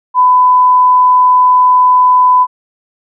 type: tone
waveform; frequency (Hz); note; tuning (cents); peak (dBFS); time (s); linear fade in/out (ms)
sine; 1002; B5; +25; -4; 0.14-2.47; 50
effects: none